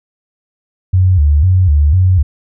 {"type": "tone with vibrato", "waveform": "sine", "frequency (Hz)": 82.41, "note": "E2", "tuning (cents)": 0, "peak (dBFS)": -6, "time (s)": [0.93, 2.23], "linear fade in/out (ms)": 10, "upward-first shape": "square", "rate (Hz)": 2, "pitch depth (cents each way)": 200, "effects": []}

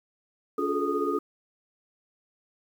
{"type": "tone cluster", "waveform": "sine", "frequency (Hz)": [286.4, 356.2, 419.4, 435.1, 1235], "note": ["D4", "F4", "G#4", "A4", "D#6"], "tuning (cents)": [-43, 34, 17, -19, -13], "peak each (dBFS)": -31, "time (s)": [0.58, 1.19], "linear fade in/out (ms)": 5, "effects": ["9-bit"]}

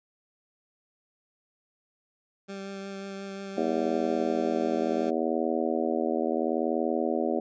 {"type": "tone with vibrato", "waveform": "20% pulse", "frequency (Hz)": 196, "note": "G3", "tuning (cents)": 0, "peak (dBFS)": -31, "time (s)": [2.48, 5.11], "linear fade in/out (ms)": 20, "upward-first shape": "triangle", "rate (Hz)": 5.6, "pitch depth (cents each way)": 14}
{"type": "harmonic tone", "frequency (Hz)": 80.7, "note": "E2", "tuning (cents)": -36, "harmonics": [3, 4, 5, 6, 7, 8, 9], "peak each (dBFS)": [-31, -31, -31, -37, -32, -35, -35], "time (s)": [3.57, 7.4], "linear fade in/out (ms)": 5}
{"effects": ["resampled to 16000 Hz"]}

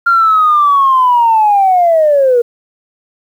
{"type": "linear sweep", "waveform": "sine", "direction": "down", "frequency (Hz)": [1396.9, 466.2], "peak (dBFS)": -5, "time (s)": [0.06, 2.42], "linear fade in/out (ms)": 10, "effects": ["tanh soft clip ceiling -1 dBFS", "7-bit"]}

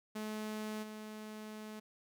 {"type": "tone with level steps", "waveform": "sawtooth", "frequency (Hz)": 214.9, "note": "A3", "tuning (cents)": -41, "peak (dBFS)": [-35, -41], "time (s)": [0.15, 1.8], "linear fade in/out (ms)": 10, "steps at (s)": 0.82, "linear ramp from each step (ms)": 20, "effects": []}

